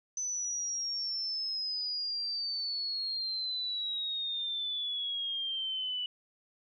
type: exponential sweep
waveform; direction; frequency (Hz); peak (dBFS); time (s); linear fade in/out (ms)
sine; down; 6070 to 2957; -32; 0.17-6.06; 2
effects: none